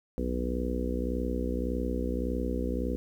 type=harmonic tone; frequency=61.74 Hz; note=B1; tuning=in tune; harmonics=1 / 3 / 4 / 5 / 6 / 7 / 8; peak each=-32 / -37 / -34 / -38 / -40 / -39 / -37 dBFS; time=0.18-2.96 s; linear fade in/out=0 ms; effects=10-bit